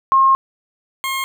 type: tone pair in turn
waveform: sine / 20% pulse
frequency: 1072 / 1072 Hz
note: C6 / C6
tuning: +42 / +42 cents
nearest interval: unison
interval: 0 cents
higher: neither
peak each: -9 / -15 dBFS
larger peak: first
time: 0.12-0.35 / 1.04-1.24 s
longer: first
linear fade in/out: 0 ms
effects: none